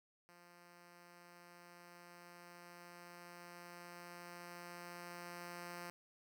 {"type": "tone with level ramp", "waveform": "5% pulse", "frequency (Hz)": 174.61, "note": "F3", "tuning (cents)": 0, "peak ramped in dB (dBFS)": [-50, -35], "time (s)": [0.29, 5.9], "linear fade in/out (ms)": 0, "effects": []}